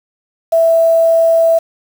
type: tone with quantisation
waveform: sine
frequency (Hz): 659.3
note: E5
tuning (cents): 0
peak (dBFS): -7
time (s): 0.52-1.59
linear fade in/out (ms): 10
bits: 5
effects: none